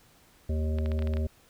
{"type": "harmonic tone", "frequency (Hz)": 77.78, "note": "D#2", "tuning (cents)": 0, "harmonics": [1, 3, 5, 7, 8], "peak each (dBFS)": [-26, -36, -40, -43, -44], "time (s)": [0.49, 1.27], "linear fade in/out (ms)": 5}
{"type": "clicks", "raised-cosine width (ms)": 0.3, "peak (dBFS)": -25, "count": 8, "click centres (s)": [0.786, 0.86, 0.918, 0.991, 1.023, 1.073, 1.137, 1.17]}
{"effects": ["pink hiss -60 dBFS RMS until 1.49 s"]}